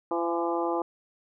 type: harmonic tone with a mistuned harmonic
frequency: 170 Hz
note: F3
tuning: 46 cents flat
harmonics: 2 / 3 / 4 / 5 / 6 / 7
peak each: -29 / -32 / -34 / -32 / -35 / -37 dBFS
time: 0.11-0.82 s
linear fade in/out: 2 ms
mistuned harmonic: 5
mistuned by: -23 cents
effects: none